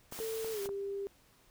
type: noise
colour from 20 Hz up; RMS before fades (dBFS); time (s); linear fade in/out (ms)
white; -45; 0.11-0.68; 20
type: clicks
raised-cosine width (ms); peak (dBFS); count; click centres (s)
1; -30; 5; 0.124 / 0.19 / 0.446 / 0.658 / 0.691
type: tone with pitch glide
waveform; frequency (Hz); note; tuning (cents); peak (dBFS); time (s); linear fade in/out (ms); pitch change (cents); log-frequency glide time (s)
sine; 446 to 397.3; A4 to G4; +23 to +23; -35; 0.2-1.07; 0; -200; 0.52-0.61
effects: pink hiss -65 dBFS RMS until 1.5 s